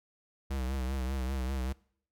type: tone with vibrato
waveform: square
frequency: 65.41 Hz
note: C2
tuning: in tune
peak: -32 dBFS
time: 0.5-1.73 s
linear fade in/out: 10 ms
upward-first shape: triangle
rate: 5.1 Hz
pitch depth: 83 cents each way
effects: noise-tail reverb RT60 0.6 s tail -23 dB re dry